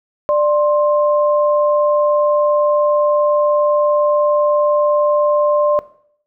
sine tone pair together, 592.1 / 1055 Hz, D5 / C6, +14 / +14 cents, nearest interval minor seventh, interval 1000 cents, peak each -12 / -19 dBFS, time 0.29-5.79 s, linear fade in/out 0 ms, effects noise-tail reverb RT60 0.6 s tail -17 dB re dry

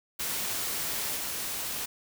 white noise with level steps, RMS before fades -32 / -34 dBFS, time 0.19-1.86 s, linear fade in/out 10 ms, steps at 1.16 s, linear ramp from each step 10 ms, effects none

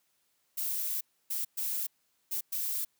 violet noise bursts at uneven times, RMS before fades -33 dBFS, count 5, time 0.57-1.01 / 1.3-1.45 / 1.57-1.87 / 2.31-2.41 / 2.52-2.85 s, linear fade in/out 10 ms, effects white hiss -74 dBFS RMS until 2.99 s + high-pass 80 Hz 12 dB/octave

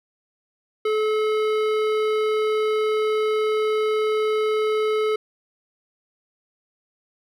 triangle tone with hard clipping, 430.9 Hz, A4, 36 cents flat, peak -21 dBFS, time 0.85-5.16 s, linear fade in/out 5 ms, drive 18 dB, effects none

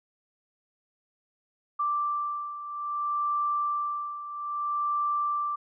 sine beating tone pair, 1174.7 / 1175.31 Hz, D6 / D6, 0 / +1 cents, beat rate 0.61 Hz, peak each -28 / -33 dBFS, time 1.79-5.56 s, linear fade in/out 10 ms, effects none

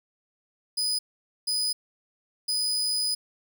35% pulse tone bursts at uneven times, 4978 Hz, D#8, in tune, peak -23 dBFS, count 3, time 0.77-0.99 / 1.47-1.73 / 2.48-3.15 s, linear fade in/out 10 ms, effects none

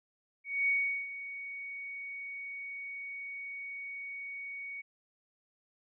sine tone with ADSR envelope, 2236 Hz, C#7, 14 cents sharp, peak -25 dBFS, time 0.44-4.82 s, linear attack 240 ms, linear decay 390 ms, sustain -14 dB, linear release 15 ms, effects none

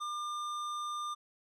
triangle tone with hard clipping, 1200 Hz, D6, 37 cents sharp, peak -37 dBFS, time 0-1.15 s, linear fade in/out 20 ms, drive 16 dB, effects none

